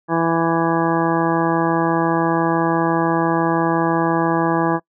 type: harmonic tone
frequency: 165.9 Hz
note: E3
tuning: 11 cents sharp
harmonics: 1 / 2 / 3 / 4 / 5 / 6 / 7 / 9 / 10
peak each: -23 / -19 / -25 / -25 / -23 / -25 / -26 / -37 / -28 dBFS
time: 0.08-4.8 s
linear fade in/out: 50 ms
effects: noise-tail reverb RT60 0.1 s tail -24 dB re dry